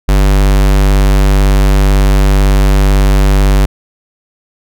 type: tone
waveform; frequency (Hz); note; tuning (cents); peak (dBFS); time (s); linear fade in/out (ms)
square; 49; G1; 0; -6; 0.08-3.66; 10
effects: none